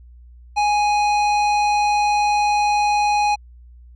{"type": "tone with hard clipping", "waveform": "sine", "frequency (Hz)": 830.6, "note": "G#5", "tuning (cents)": 0, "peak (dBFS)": -17, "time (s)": [0.56, 3.36], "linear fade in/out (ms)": 20, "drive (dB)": 15, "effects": ["added 60 Hz sine -41 dBFS peak until 3.95 s", "low-pass 7000 Hz 12 dB/octave"]}